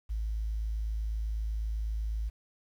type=tone; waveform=sine; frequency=54 Hz; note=A1; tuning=32 cents flat; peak=-29 dBFS; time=0.09-2.3 s; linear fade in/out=20 ms; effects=tanh soft clip ceiling -25 dBFS + 10-bit